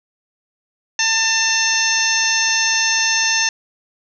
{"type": "harmonic tone with a mistuned harmonic", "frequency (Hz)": 896, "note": "A5", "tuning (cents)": 31, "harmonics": [1, 2, 3, 4, 5, 6, 7], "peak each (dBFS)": [-27, -20, -22, -26, -27, -21, -20], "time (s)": [0.99, 3.49], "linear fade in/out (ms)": 2, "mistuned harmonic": 5, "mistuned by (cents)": -80, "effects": []}